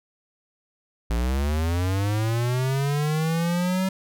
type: linear sweep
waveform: square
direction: up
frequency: 55 to 191.1 Hz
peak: -22 dBFS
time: 1.1-3.89 s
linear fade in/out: 5 ms
effects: none